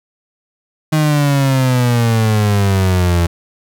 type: exponential sweep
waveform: 35% pulse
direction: down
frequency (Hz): 156.8 to 84.1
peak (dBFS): -9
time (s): 0.92-3.27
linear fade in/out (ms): 10
effects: none